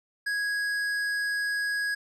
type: tone with tanh clipping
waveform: sine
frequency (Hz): 1658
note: G#6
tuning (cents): -3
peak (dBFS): -28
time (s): 0.26-1.95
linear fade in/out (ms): 10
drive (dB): 12
effects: none